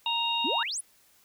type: harmonic tone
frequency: 932.3 Hz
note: A#5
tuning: in tune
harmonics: 1 / 3 / 4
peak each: -30 / -30 / -30 dBFS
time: 0.06-0.63 s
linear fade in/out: 2 ms
type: exponential sweep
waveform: sine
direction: up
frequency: 227.6 to 11320 Hz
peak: -30 dBFS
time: 0.44-0.81 s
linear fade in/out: 10 ms
effects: white hiss -62 dBFS RMS until 1.24 s